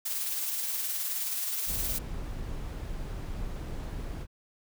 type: noise with tremolo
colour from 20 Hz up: blue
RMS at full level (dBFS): -31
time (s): 0.05-1.99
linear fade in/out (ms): 10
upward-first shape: sine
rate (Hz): 19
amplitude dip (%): 30
type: noise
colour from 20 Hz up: brown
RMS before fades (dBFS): -36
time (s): 1.66-4.27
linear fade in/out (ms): 50
effects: none